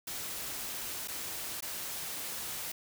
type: noise with dropouts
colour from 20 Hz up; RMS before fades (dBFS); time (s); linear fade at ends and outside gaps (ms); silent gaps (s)
white; -39; 0.07-2.72; 5; 1.076-1.082 / 1.607-1.623
effects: none